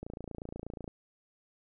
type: click train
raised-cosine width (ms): 2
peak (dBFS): -27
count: 25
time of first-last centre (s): 0.03-0.878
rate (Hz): 28.3
effects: none